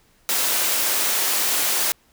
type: high-pass noise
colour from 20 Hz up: white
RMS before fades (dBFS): -21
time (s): 0.29-1.92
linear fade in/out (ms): 0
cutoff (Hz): 310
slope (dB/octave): 12
effects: pink hiss -59 dBFS RMS until 2.12 s